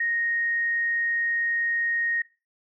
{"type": "tone", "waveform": "sine", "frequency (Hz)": 1864.7, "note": "A#6", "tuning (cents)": 0, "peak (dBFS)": -23, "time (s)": [0, 2.22], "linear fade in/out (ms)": 5, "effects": ["noise-tail reverb RT60 0.3 s tail -19 dB re dry"]}